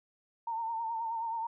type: tone with vibrato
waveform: sine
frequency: 911 Hz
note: A#5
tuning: 40 cents flat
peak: -32 dBFS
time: 0.47-1.47 s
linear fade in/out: 5 ms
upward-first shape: sine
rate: 9.4 Hz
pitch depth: 48 cents each way
effects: none